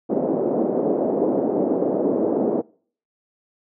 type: band-pass noise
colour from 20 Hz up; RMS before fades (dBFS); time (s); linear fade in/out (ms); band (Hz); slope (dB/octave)
pink; -21; 0.09-2.62; 20; 250 to 570; 24
effects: noise-tail reverb RT60 0.5 s tail -25 dB re dry